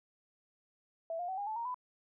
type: tone with pitch steps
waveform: sine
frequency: 659.3 / 706.6 / 757.3 / 811.7 / 870 / 932.4 / 999.3 Hz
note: E5 / F5 / F#5 / G#5 / A5 / A#5 / B5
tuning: 0 / +20 / +40 / -40 / -20 / 0 / +20 cents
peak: -35 dBFS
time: 1.1-1.744 s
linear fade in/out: 2 ms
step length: 92 ms
effects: none